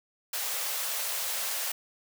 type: high-pass noise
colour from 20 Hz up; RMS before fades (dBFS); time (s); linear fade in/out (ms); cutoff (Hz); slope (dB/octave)
white; -32; 0.33-1.72; 5; 470; 48
effects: none